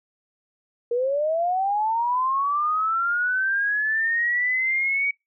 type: linear sweep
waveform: sine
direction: up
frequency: 466.2 to 2263 Hz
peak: -20 dBFS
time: 0.91-5.11 s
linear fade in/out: 5 ms
effects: noise-tail reverb RT60 0.2 s tail -26 dB re dry